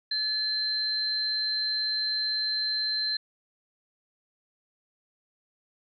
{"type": "tone pair together", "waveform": "sine", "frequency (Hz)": [1724, 4111], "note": ["A6", "C8"], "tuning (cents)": [-36, -31], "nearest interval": "octave + minor third", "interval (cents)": 1505, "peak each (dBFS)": [-36, -26], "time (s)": [0.11, 3.17], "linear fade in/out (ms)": 5, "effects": []}